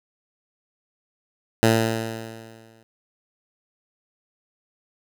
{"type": "tone with exponential decay", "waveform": "10% pulse", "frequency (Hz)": 112.9, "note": "A2", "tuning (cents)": 45, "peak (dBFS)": -5, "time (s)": [1.63, 2.83], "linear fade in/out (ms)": 0, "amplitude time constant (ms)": 260, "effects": []}